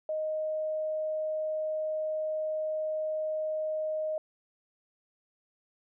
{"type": "tone", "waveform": "sine", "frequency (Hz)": 622.3, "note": "D#5", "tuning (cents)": 0, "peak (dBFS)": -29, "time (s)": [0.09, 4.18], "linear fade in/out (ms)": 2, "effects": []}